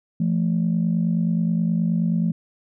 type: tone pair together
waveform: sine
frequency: 170.55 / 220 Hz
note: F3 / A3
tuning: -41 / 0 cents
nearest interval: major third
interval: 441 cents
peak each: -19 / -22 dBFS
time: 0.2-2.32 s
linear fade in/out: 5 ms
effects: tanh soft clip ceiling -12 dBFS